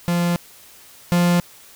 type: tone pair in turn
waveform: 45% pulse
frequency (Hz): 173.4 / 174.81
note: F3 / F3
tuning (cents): -12 / +2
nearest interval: unison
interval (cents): 14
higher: second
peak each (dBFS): -17 / -14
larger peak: second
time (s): 0.08-0.36 / 1.12-1.4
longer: neither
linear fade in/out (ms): 0
effects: white hiss -46 dBFS RMS until 1.75 s